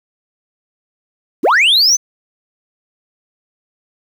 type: linear sweep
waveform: sine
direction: up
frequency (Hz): 196.2 to 6272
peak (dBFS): -5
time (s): 1.43-1.97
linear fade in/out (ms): 20
effects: tanh soft clip ceiling -7 dBFS + 7-bit